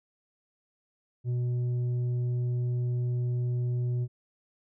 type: tone with tanh clipping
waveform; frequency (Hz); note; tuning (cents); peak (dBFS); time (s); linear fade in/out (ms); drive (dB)
sine; 122.6; B2; -12; -27; 1.24-4.08; 50; 5
effects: none